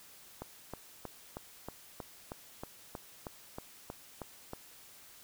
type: click train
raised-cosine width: 1 ms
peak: -26 dBFS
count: 14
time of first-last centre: 0.42-4.534 s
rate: 3.16 Hz
effects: white hiss -56 dBFS RMS until 5.23 s